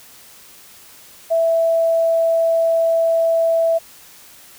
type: tone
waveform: sine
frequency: 660 Hz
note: E5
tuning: 2 cents sharp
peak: -13 dBFS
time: 1.3-3.79 s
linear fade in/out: 20 ms
effects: white hiss -44 dBFS RMS until 4.58 s